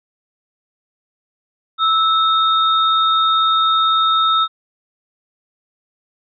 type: tone pair together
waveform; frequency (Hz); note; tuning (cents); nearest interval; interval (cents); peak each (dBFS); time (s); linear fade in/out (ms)
sine; 1311 / 3684; E6 / A#7; -10 / -21; octave + tritone; 1789; -13 / -18; 1.78-4.48; 50
effects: none